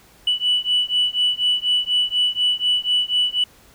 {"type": "beating tone pair", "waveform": "sine", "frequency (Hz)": [2960, 2964.1], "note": ["F#7", "F#7"], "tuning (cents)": [0, 2], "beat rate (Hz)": 4.1, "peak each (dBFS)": -19, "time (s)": [0.27, 3.44], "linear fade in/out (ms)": 5, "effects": ["tanh soft clip ceiling -11 dBFS", "pink hiss -51 dBFS RMS until 3.74 s"]}